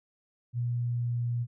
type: tone with pitch glide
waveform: sine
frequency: 120.5 to 119.67 Hz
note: B2 to A#2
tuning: -42 to +46 cents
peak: -27 dBFS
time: 0.53-1.47 s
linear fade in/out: 50 ms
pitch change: -12 cents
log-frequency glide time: 0.72-1.26 s
effects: none